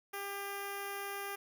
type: tone with notch filter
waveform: 5% pulse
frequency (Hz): 399.3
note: G4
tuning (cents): +32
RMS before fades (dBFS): -41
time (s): 0.13-1.36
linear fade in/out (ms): 10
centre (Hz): 4100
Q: 0.64
effects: none